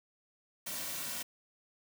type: noise with comb filter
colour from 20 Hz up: white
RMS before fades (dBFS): -39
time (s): 0.66-1.23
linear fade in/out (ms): 10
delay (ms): 2.4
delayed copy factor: -0.55
effects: none